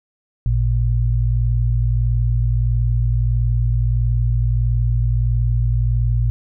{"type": "tone pair together", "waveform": "sine", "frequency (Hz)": [55, 116.54], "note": ["A1", "A#2"], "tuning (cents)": [0, 0], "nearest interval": "octave + minor second", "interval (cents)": 1300, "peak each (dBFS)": -17, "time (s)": [0.46, 6.3], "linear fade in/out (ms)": 0, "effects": []}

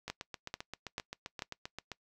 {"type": "two click trains", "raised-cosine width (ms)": 0.2, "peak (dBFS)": [-19, -23], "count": [4, 15], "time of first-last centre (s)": [[0.1, 1.422], [0.08, 1.917]], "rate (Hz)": [2.27, 7.62], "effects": ["noise-tail reverb RT60 0.1 s tail -22 dB re dry"]}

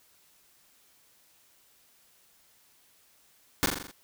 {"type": "noise with echo", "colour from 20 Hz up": "pink", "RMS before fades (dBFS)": -24, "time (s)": [3.63, 3.66], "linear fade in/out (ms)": 0, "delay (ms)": 42, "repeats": 6, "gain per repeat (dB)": -4, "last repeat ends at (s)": 3.912, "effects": ["white hiss -63 dBFS RMS until 4.03 s"]}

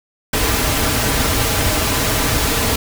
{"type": "noise with comb filter", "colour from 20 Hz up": "pink", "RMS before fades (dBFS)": -17, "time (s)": [0.33, 2.76], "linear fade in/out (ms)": 5, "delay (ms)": 5.5, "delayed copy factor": -0.5, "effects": []}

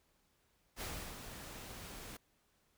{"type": "noise with ADSR envelope", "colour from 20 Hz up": "pink", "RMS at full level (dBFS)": -42, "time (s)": [0.76, 2.17], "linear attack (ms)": 53, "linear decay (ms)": 330, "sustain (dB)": -7, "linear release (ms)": 6, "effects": ["pink hiss -75 dBFS RMS until 2.77 s"]}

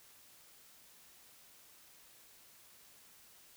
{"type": "silence", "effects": ["white hiss -61 dBFS RMS until 3.56 s"]}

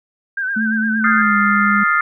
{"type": "tone with vibrato", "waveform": "sine", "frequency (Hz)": 1560, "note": "G6", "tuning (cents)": -9, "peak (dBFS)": -18, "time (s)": [0.37, 1.22], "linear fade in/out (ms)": 5, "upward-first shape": "sine", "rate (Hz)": 8.7, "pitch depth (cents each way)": 68}
{"type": "tone with pitch glide", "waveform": "sine", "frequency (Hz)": [220, 204.1], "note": ["A3", "G#3"], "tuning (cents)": [0, -30], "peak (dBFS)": -17, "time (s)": [0.56, 1.84], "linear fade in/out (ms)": 10, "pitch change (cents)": -130, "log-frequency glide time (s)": [1.13, 1.37]}
{"type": "chord", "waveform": "sine", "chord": "F dominant seventh", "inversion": "third", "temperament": "equal", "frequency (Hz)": [1244.5, 1396.9, 1760, 2093], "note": ["Eb6", "F6", "A6", "C7"], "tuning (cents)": [0, 0, 0, 0], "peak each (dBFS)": [-17, -16, -21, -21], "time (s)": [1.04, 2.01], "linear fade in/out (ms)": 2}
{"effects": []}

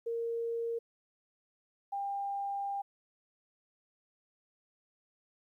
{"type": "tone pair in turn", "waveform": "sine", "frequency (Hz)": [463.6, 797.9], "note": ["A#4", "G5"], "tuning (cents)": [-10, 30], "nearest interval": "major sixth", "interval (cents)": 940, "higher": "second", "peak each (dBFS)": [-32, -33], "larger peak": "first", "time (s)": [[0.06, 0.79], [1.92, 2.82]], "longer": "second", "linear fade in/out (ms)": 10, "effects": ["12-bit"]}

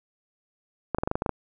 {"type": "clicks", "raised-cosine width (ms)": 1, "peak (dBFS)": -11, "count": 9, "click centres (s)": [0.947, 0.985, 1.035, 1.075, 1.114, 1.155, 1.221, 1.262, 1.293], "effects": []}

